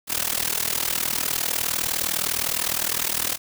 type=noise with amplitude modulation; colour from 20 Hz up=white; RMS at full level=-21 dBFS; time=0.07-3.38 s; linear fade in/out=50 ms; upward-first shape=sine; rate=39.7 Hz; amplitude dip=90%; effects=none